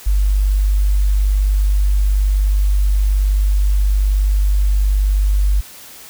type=tone; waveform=sine; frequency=49.45 Hz; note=G1; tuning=16 cents sharp; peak=-11 dBFS; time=0.06-5.61 s; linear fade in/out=10 ms; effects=white hiss -38 dBFS RMS until 6.09 s